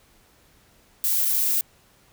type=noise with dropouts; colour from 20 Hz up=violet; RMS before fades=-22 dBFS; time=1.04-1.61 s; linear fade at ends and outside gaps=1 ms; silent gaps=1.25-1.254 s; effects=pink hiss -58 dBFS RMS until 2.12 s